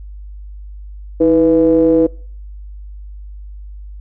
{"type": "ring-modulated tone", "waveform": "triangle", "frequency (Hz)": 86.5, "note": "F2", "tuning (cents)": -16, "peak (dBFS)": -3, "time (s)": [1.2, 2.07], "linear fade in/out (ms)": 10, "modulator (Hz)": 407, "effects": ["noise-tail reverb RT60 0.5 s tail -25 dB re dry", "added 50 Hz sine -29 dBFS peak until 4 s"]}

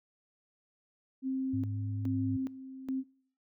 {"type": "tone with tremolo", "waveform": "sine", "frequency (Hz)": 263.8, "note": "C4", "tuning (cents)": 14, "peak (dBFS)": -30, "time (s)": [1.22, 3.04], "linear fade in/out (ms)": 50, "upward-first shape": "square", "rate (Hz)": 1.2, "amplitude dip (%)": 75}
{"type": "tone with vibrato", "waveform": "sine", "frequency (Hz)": 104, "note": "G#2", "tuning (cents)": 3, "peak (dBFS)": -33, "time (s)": [1.53, 2.37], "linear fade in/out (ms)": 10, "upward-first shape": "sine", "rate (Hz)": 8.9, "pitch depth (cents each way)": 8}
{"effects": ["noise-tail reverb RT60 0.6 s tail -24 dB re dry"]}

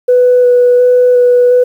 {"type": "tone with vibrato", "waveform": "sine", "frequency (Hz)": 493.9, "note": "B4", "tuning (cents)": 0, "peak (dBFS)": -3, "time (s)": [0.08, 1.64], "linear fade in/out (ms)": 10, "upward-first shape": "square", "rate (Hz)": 1.4, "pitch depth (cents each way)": 9, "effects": ["tanh soft clip ceiling 0 dBFS", "7-bit"]}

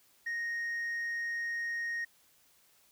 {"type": "tone", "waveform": "sine", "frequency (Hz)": 1864.7, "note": "A#6", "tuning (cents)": 0, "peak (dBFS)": -30, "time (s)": [0.26, 2.05], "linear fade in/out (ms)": 10, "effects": ["tanh soft clip ceiling -32 dBFS", "white hiss -66 dBFS RMS until 2.91 s"]}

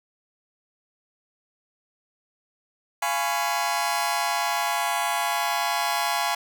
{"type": "chord", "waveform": "sawtooth", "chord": "C# dominant seventh", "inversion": "first", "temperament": "just", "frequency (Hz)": [693, 831.5, 997.9, 1108.7], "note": ["E#5", "G#5", "B5", "C#6"], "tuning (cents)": [-14, 2, 18, 0], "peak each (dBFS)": [-25, -23, -26, -27], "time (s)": [3.02, 6.35], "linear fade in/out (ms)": 5, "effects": []}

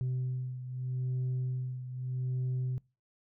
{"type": "beating tone pair", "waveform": "sine", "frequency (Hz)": [127.4, 128.21], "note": ["C3", "C3"], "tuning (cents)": [-46, -35], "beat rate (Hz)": 0.81, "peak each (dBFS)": [-31, -36], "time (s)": [0.01, 2.78], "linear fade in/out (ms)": 0, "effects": ["noise-tail reverb RT60 0.3 s tail -25 dB re dry", "tanh soft clip ceiling -28 dBFS"]}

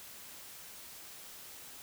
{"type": "silence", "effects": ["white hiss -50 dBFS RMS until 1.82 s"]}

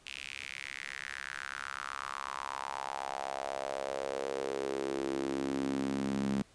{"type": "tone with high-pass filter sweep", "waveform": "sawtooth", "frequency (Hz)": 68.1, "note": "C#2", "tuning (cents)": -30, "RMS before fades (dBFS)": -37, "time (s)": [0.06, 6.42], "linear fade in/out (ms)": 0, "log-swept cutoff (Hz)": [2700, 200], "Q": 4.1, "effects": ["pink hiss -62 dBFS RMS until 6.54 s", "resampled to 22050 Hz"]}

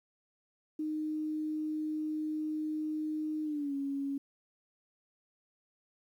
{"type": "tone with pitch glide", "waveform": "sine", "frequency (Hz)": [308.4, 277.9], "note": ["D#4", "C#4"], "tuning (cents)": [-15, 4], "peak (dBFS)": -32, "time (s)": [0.79, 4.18], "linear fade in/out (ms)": 5, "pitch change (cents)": -181, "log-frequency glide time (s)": [3.44, 3.74], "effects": ["11-bit"]}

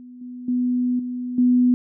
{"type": "tone with level steps", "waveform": "sine", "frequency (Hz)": 248, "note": "B3", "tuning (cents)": 7, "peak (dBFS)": [-38, -32, -18, -25, -13], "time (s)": [0, 1.74], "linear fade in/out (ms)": 0, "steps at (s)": [0.21, 0.48, 0.99, 1.38], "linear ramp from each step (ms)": 5, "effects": []}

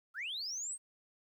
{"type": "linear sweep", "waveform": "sine", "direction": "up", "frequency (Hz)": [1265, 8600], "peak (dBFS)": -36, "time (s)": [0.14, 0.78], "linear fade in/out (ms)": 50, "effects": ["tanh soft clip ceiling -34 dBFS", "12-bit"]}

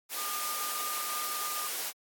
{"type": "tone in noise", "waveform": "sine", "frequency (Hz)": 1212, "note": "D#6", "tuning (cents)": -46, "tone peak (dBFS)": -37, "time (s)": [0.15, 1.7], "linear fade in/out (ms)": 50, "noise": "white", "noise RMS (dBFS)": -35, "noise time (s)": [0.09, 1.93], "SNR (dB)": -5, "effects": ["high-pass 400 Hz 12 dB/octave", "AAC 64 kbps"]}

